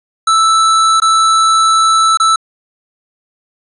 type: tone with dropouts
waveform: square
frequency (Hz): 1318.5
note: E6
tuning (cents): 0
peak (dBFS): -8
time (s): 0.27-2.36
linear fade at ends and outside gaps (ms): 5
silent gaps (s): 1.001-1.019 / 2.173-2.199
effects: resampled to 24000 Hz + 8-bit